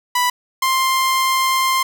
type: tone pair in turn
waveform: sawtooth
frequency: 987.8 / 1051.4 Hz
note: B5 / C6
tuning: 0 / +8 cents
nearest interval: minor second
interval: 108 cents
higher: second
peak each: -11 dBFS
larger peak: neither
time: 0.15-0.3 / 0.62-1.83 s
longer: second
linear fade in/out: 5 ms
effects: none